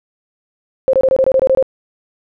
sine tone bursts, 528 Hz, C5, 16 cents sharp, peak -8 dBFS, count 10, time 0.88-1.626 s, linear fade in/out 0 ms, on 53 ms, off 24 ms, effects none

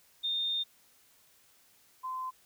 sine tone pair in turn, 3643 / 1030.6 Hz, A#7 / C6, -41 / -27 cents, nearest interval octave + minor seventh, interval 2186 cents, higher first, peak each -29 / -34 dBFS, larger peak first, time 0.23-0.64 / 2.03-2.31 s, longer first, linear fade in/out 20 ms, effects white hiss -64 dBFS RMS until 2.45 s

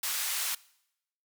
white band-pass noise, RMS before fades -32 dBFS, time 0.03-0.55 s, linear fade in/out 5 ms, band 1100 to 16000 Hz, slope 12 dB/octave, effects noise-tail reverb RT60 0.8 s tail -22 dB re dry

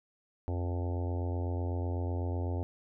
harmonic tone, 88 Hz, F2, 14 cents sharp, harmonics 1 / 3 / 4 / 5 / 6 / 7 / 8 / 9 / 10, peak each -31 / -41 / -43 / -45 / -47 / -48 / -49 / -50 / -51 dBFS, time 0.48-2.63 s, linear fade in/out 0 ms, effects none

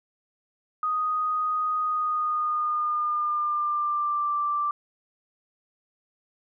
sine tone with pitch glide, 1244.5 to 1174.7 Hz, D#6 to D6, 0 to 0 cents, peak -23 dBFS, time 0.83-4.71 s, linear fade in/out 2 ms, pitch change -100 cents, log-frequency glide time 1.81-4.35 s, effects none

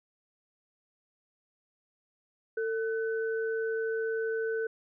sine tone pair together, 448.2 / 1507.6 Hz, A4 / F#6, +32 / +32 cents, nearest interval octave + major sixth, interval 2100 cents, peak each -29 / -37 dBFS, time 2.57-4.67 s, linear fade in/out 5 ms, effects none

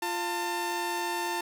sawtooth tone pair together, 348.4 / 896.4 Hz, F4 / A5, -4 / +32 cents, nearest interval octave + major third, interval 1636 cents, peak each -30 / -27 dBFS, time 0.02-1.41 s, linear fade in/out 5 ms, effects none

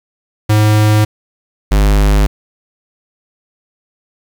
square tone pair in turn, 106.6 / 50.7 Hz, G#2 / G#1, +46 / -41 cents, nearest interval octave + minor second, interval 1287 cents, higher first, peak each -8 dBFS, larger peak neither, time 0.49-1.05 / 1.71-2.27 s, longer neither, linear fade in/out 10 ms, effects 7-bit

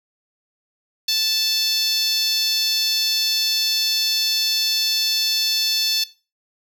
10% pulse tone with high-pass filter, 880 Hz, A5, in tune, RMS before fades -20 dBFS, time 1.08-6.04 s, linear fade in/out 5 ms, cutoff 4100 Hz, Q 2.8, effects noise-tail reverb RT60 0.3 s tail -17 dB re dry

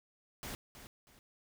pink noise with echo, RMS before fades -43 dBFS, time 0.43-0.55 s, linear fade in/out 0 ms, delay 320 ms, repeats 2, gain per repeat -10 dB, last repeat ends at 1.19 s, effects none

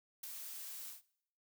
blue noise with ADSR envelope, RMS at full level -42 dBFS, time 0.23-1.02 s, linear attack 9 ms, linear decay 6 ms, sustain -5 dB, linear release 140 ms, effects noise-tail reverb RT60 0.7 s tail -21 dB re dry

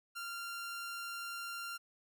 sawtooth tone, 1386 Hz, F6, 14 cents flat, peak -37 dBFS, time 0.15-1.78 s, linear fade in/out 20 ms, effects none

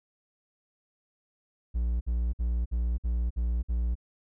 triangle tone bursts, 58.9 Hz, A#1, 19 cents sharp, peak -23 dBFS, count 7, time 1.74-3.954 s, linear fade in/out 20 ms, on 270 ms, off 54 ms, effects none

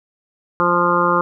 harmonic tone with a mistuned harmonic, 174.61 Hz, F3, in tune, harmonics 1 / 2 / 3 / 5 / 6 / 7 / 8, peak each -24 / -22 / -21 / -24 / -19 / -18 / -23 dBFS, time 0.6-1.21 s, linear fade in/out 0 ms, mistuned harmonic 1, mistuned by +15 cents, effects none

